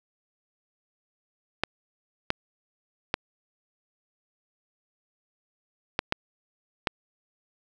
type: clicks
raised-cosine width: 0.3 ms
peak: -7 dBFS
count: 6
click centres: 1.636 / 2.304 / 3.141 / 5.991 / 6.124 / 6.872 s
effects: none